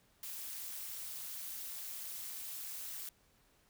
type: noise with amplitude modulation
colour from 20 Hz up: blue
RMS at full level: -41 dBFS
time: 0.23-3.09 s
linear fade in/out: 2 ms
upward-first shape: sine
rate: 237 Hz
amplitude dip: 75%
effects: pink hiss -70 dBFS RMS until 3.69 s